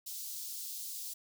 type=high-pass noise; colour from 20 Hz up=white; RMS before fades=-42 dBFS; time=0.06-1.14 s; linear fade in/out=10 ms; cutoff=4000 Hz; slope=24 dB/octave; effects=none